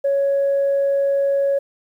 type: tone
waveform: sine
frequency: 556 Hz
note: C#5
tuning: 5 cents sharp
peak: -14 dBFS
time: 0.04-1.59 s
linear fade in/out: 10 ms
effects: tanh soft clip ceiling -12 dBFS + 9-bit